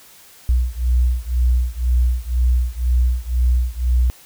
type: beating tone pair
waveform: sine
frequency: 60.6 / 62.6 Hz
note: B1 / B1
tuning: -32 / +24 cents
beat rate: 2 Hz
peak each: -17 / -18 dBFS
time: 0.49-4.1 s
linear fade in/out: 0 ms
effects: white hiss -46 dBFS RMS until 4.25 s